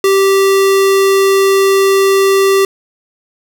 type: tone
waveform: square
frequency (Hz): 390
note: G4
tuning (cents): -9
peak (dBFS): -8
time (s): 0.04-2.65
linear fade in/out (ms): 2
effects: none